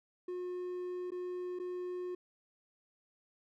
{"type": "tone with dropouts", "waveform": "triangle", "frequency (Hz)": 360.3, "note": "F#4", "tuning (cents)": -46, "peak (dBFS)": -35, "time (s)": [0.28, 2.15], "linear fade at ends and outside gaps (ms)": 5, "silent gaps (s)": [[1.106, 1.118], [1.59, 1.597]], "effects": []}